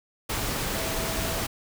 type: tone in noise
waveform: sine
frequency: 655 Hz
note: E5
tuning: 11 cents flat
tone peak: -36 dBFS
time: 0.74-1.41 s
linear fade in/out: 10 ms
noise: pink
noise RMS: -29 dBFS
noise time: 0.29-1.47 s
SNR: -10 dB
effects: none